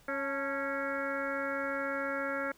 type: harmonic tone with a mistuned harmonic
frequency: 275.4 Hz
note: C#4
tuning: 11 cents flat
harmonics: 1 / 2 / 3 / 4 / 5 / 6 / 7 / 8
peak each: -40 / -36 / -46 / -47 / -37 / -39 / -45 / -44 dBFS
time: 0.08-2.52 s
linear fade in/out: 5 ms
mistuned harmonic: 3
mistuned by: +94 cents
effects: pink hiss -62 dBFS RMS until 2.57 s